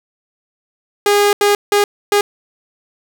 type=tone bursts at uneven times; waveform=sawtooth; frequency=409.2 Hz; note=G#4; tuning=26 cents flat; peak=-6 dBFS; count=4; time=1.06-1.33 / 1.41-1.55 / 1.72-1.84 / 2.12-2.21 s; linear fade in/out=2 ms; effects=none